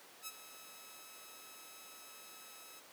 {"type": "tone with ADSR envelope", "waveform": "5% pulse", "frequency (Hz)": 1293, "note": "E6", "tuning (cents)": -34, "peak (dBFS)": -29, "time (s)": [0.22, 2.81], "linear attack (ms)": 51, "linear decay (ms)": 37, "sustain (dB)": -13, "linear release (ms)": 22, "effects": ["pink hiss -57 dBFS RMS until 2.92 s", "high-pass 400 Hz 12 dB/octave"]}